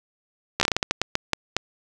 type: slowing click train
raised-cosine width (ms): 0.2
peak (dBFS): -3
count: 13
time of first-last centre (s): 0.6-1.566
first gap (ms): 13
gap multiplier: 1.3
effects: none